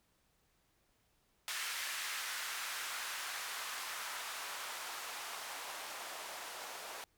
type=noise with band-pass filter sweep; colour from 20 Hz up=blue; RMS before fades=-43 dBFS; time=1.48-7.04 s; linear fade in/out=0 ms; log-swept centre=1700 to 660 Hz; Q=1.2; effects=pink hiss -75 dBFS RMS until 7.17 s